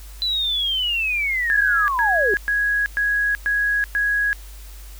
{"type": "linear sweep", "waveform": "sine", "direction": "down", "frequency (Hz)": [4023, 370], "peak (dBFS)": -19, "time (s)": [0.22, 2.34], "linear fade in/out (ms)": 0}
{"type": "tone bursts", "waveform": "sine", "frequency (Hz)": 1661.2, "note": "G#6", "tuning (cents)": 0, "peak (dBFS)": -17, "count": 6, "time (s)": [1.5, 4.33], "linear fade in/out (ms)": 0, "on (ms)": 380, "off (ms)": 110}
{"effects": ["added 50 Hz sine -36 dBFS peak until 4.99 s", "white hiss -46 dBFS RMS until 4.99 s"]}